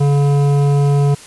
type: tone with hard clipping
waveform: sine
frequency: 142.4 Hz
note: C#3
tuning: 47 cents sharp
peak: -12 dBFS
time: 0-1.15 s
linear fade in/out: 10 ms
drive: 12 dB
effects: white hiss -38 dBFS RMS until 1.26 s + resampled to 24000 Hz